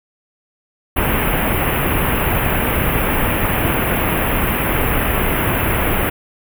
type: band-stop noise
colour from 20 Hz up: pink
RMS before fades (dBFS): -17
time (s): 0.96-6.1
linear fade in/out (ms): 10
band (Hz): 2900 to 11000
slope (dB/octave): 48
effects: none